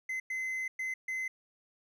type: tone bursts at uneven times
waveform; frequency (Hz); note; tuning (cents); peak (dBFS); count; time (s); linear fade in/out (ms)
triangle; 2051; C7; -35; -31; 4; 0.09-0.2 / 0.3-0.68 / 0.79-0.94 / 1.08-1.28; 5
effects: none